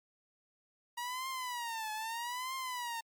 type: tone with vibrato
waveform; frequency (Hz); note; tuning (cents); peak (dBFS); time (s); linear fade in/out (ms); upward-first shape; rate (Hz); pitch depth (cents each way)
sawtooth; 952; A#5; +36; -33; 0.97-3.01; 10; triangle; 0.79; 190
effects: MP3 96 kbps